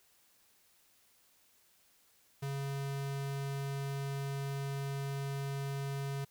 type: tone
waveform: square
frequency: 138.59 Hz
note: C#3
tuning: in tune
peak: -36 dBFS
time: 2.42-6.25 s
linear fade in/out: 10 ms
effects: white hiss -68 dBFS RMS until 6.3 s